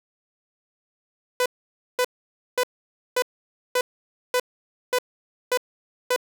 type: tone bursts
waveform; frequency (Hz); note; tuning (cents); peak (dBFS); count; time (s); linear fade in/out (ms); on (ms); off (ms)
sawtooth; 499.1; B4; +18; -15; 9; 1.4-6.162; 2; 58; 530
effects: 9-bit